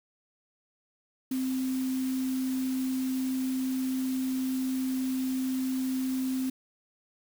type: tone in noise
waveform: sine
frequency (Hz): 260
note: C4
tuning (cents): -11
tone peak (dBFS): -27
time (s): 1.31-6.5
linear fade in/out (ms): 5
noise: white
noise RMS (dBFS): -44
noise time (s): 1.31-6.5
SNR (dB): +14
effects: none